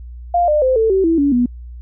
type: tone with pitch steps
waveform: sine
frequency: 698.5 / 601.1 / 517.3 / 445.1 / 383.1 / 329.6 / 283.7 / 244.1 Hz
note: F5 / D5 / C5 / A4 / G4 / E4 / C#4 / B3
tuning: 0 / +40 / -20 / +20 / -40 / 0 / +40 / -20 cents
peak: -11 dBFS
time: 0.34-1.46 s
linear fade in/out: 5 ms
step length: 140 ms
effects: added 60 Hz sine -30 dBFS peak until 1.81 s